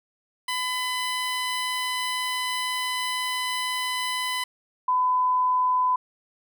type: tone pair in turn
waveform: 15% pulse / sine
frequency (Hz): 1006 / 1006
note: B5 / B5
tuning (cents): +32 / +32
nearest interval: unison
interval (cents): 0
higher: neither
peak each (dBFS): -19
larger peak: neither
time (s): 0.48-4.44 / 4.88-5.96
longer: first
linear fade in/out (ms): 5
effects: none